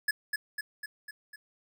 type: tone with echo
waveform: square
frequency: 1705 Hz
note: G#6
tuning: 45 cents sharp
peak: -25 dBFS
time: 0.08-0.11 s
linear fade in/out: 5 ms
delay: 250 ms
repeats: 5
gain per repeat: -4 dB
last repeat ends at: 1.36 s
effects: none